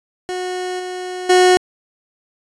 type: tone with level steps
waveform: 30% pulse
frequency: 365.1 Hz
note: F#4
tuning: 23 cents flat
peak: -19 / -22 / -6 dBFS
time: 0.29-1.57 s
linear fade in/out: 0 ms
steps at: 0.79 / 1.29 s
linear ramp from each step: 10 ms
effects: resampled to 22050 Hz